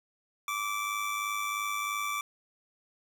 25% pulse tone with amplitude modulation, 1164 Hz, D6, 16 cents flat, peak -25 dBFS, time 0.48-2.21 s, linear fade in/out 2 ms, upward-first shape sine, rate 103 Hz, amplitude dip 45%, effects none

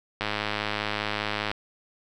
click train, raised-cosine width 0.3 ms, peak -11 dBFS, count 138, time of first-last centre 0.21-1.515 s, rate 105 Hz, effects none

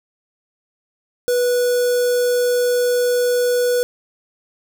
square tone with notch filter, 490 Hz, B4, 14 cents flat, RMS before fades -17 dBFS, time 1.28-3.83 s, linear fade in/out 0 ms, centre 2300 Hz, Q 0.73, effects none

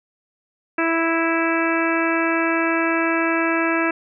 harmonic tone, 329.6 Hz, E4, in tune, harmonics 1 / 2 / 3 / 4 / 5 / 6 / 7 / 8, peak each -21 / -26 / -28 / -26 / -25 / -31 / -28 / -29 dBFS, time 0.78-3.91 s, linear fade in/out 5 ms, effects none

